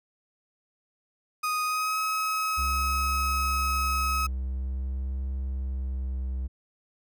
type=tone with pitch glide; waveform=35% pulse; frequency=1244.5 to 1278 Hz; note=D#6 to D#6; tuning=0 to +46 cents; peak=-24 dBFS; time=1.43-4.27 s; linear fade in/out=10 ms; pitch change=+46 cents; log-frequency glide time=1.64-1.98 s
type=tone with vibrato; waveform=triangle; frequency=65.3 Hz; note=C2; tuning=3 cents flat; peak=-26 dBFS; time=2.57-6.48 s; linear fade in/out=20 ms; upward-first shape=triangle; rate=0.46 Hz; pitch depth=24 cents each way
effects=none